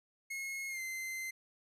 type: tone with pitch glide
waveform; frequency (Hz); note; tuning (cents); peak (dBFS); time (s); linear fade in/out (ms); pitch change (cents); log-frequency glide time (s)
45% pulse; 2166 to 2073; C#7 to C7; -41 to -17; -38; 0.3-1.31; 10; -76; 0.69-0.81
effects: resampled to 32000 Hz